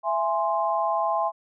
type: chord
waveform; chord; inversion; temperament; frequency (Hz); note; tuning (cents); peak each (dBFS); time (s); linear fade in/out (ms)
sine; E augmented; none; equal with one note detuned; 666.9 / 830.6 / 1046.5; E5 / G#5 / B#5; +20 / 0 / 0; -26; 0.03-1.32; 50
effects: none